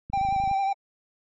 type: click train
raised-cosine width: 5 ms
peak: -25 dBFS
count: 12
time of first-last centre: 0.1-0.514 s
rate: 26.6 Hz
type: tone with vibrato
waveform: triangle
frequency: 784 Hz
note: G5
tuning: in tune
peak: -20 dBFS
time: 0.13-0.73 s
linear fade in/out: 5 ms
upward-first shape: sine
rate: 11 Hz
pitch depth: 29 cents each way
effects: MP3 32 kbps